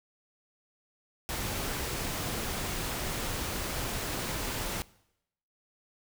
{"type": "noise", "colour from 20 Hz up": "pink", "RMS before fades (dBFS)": -34, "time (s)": [1.29, 4.82], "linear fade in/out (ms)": 0, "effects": ["noise-tail reverb RT60 0.8 s tail -21 dB re dry"]}